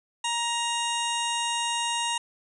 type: harmonic tone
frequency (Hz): 940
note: A#5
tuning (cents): +14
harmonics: 1 / 2 / 3 / 4 / 6 / 7 / 8 / 9 / 10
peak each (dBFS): -29 / -37 / -31 / -34 / -43 / -36 / -41 / -38 / -41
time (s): 0.24-2.18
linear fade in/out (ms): 5
effects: none